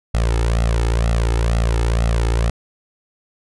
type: tone with flanger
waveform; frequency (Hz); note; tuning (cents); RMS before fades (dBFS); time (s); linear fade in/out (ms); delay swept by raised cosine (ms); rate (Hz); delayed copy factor
sawtooth; 57.1; A#1; -35; -17; 0.14-2.5; 5; 1.5 to 2.33; 2.1; +0.8
effects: resampled to 24000 Hz